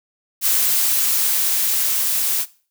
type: noise with level ramp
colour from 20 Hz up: blue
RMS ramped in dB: -17 to -20 dBFS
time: 0.41-2.46 s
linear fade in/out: 50 ms
effects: noise-tail reverb RT60 0.4 s tail -19 dB re dry